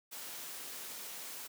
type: noise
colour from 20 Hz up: white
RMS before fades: -45 dBFS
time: 0.11-1.48 s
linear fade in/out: 20 ms
effects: high-pass 200 Hz 12 dB/octave